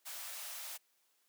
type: high-pass noise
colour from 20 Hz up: white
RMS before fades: -45 dBFS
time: 0.05-0.78 s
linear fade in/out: 20 ms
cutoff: 560 Hz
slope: 48 dB/octave
effects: white hiss -75 dBFS RMS until 1.28 s + high-pass 300 Hz 12 dB/octave